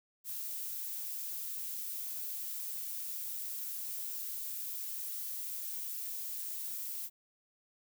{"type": "noise", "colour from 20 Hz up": "violet", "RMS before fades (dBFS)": -40, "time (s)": [0.24, 7.1], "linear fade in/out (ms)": 50, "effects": []}